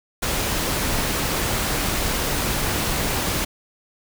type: noise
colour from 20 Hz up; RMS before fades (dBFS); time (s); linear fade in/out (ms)
pink; -23; 0.22-3.45; 10
effects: none